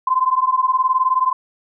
sine beating tone pair, 1024 / 1043 Hz, C6 / C6, -38 / -6 cents, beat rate 19 Hz, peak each -17 / -17 dBFS, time 0.07-1.33 s, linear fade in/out 5 ms, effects none

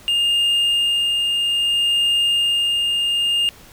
triangle tone with tremolo, 2821 Hz, F7, 17 cents sharp, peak -13 dBFS, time 0.08-3.49 s, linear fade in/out 0 ms, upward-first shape sine, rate 0.61 Hz, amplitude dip 25%, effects pink hiss -45 dBFS RMS until 3.72 s

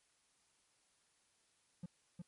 triangle tone with echo, 174.61 Hz, F3, in tune, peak -40 dBFS, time 1.83-1.86 s, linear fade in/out 5 ms, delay 360 ms, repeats 1, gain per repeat -2 dB, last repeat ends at 2.22 s, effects white hiss -75 dBFS RMS until 2.27 s + MP3 48 kbps

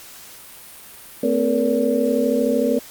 sine tone cluster, 225.4 / 258.4 / 437 / 476.6 / 571 Hz, A3 / C4 / A4 / A#4 / D5, +42 / -21 / -12 / +38 / -49 cents, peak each -24 / -21 / -26 / -21 / -23 dBFS, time 1.23-2.79 s, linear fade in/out 5 ms, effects white hiss -41 dBFS RMS until 2.9 s + Opus 48 kbps

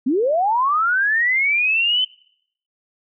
sine linear sweep, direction up, 232.5 to 3073 Hz, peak -15 dBFS, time 0.06-2.05 s, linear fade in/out 10 ms, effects noise-tail reverb RT60 0.7 s tail -24 dB re dry

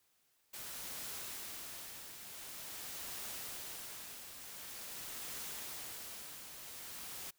white noise with tremolo, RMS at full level -44 dBFS, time 0.53-7.31 s, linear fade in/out 10 ms, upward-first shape triangle, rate 0.46 Hz, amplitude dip 55%, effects white hiss -75 dBFS RMS until 7.38 s

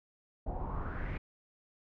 brown noise with low-pass filter sweep, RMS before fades -37 dBFS, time 0.46-1.18 s, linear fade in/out 10 ms, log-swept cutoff 680 to 2300 Hz, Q 4.5, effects none

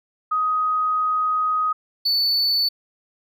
sine / triangle tone pair in turn, 1254 / 4482 Hz, D#6 / C#8, +13 / +18 cents, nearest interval octave + minor seventh, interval 2205 cents, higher second, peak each -18 / -16 dBFS, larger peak second, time 0.31-1.73 / 2.05-2.69 s, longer first, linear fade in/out 10 ms, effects none

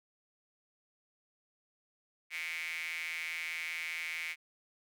square tone with high-pass filter, 82.41 Hz, E2, in tune, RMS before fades -39 dBFS, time 2.3-4.36 s, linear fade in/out 50 ms, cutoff 2200 Hz, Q 8.8, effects none

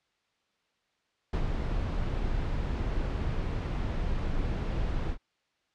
brown noise with ADSR envelope, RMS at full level -26 dBFS, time 1.33-5.18 s, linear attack 4 ms, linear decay 92 ms, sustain -4 dB, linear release 86 ms, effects white hiss -74 dBFS RMS until 5.74 s + low-pass 4000 Hz 12 dB/octave

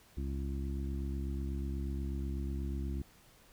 harmonic tone, 68.2 Hz, C#2, 28 cents flat, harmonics 1 / 2 / 3 / 4 / 5, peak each -35 / -44 / -44 / -46 / -47 dBFS, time 0.17-3.02 s, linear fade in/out 5 ms, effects pink hiss -62 dBFS RMS until 3.52 s

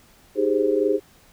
sine chord, Ab major seventh, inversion second, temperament equal, 311.1 / 392 / 415.3 / 523.3 Hz, Eb4 / G4 / Ab4 / C5, 0 / 0 / 0 / 0 cents, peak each -25 / -23 / -21 / -25 dBFS, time 0.35-1 s, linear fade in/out 50 ms, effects pink hiss -54 dBFS RMS until 1.32 s

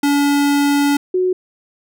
square / sine tone pair in turn, 285.5 / 367.6 Hz, D4 / F#4, -49 / -11 cents, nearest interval major third, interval 438 cents, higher second, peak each -13 dBFS, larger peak neither, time 0.03-0.97 / 1.14-1.33 s, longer first, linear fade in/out 5 ms, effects none

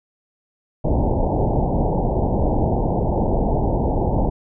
pink low-pass noise, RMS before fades -19 dBFS, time 0.84-4.3 s, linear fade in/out 10 ms, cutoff 910 Hz, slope 96 dB/octave, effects none

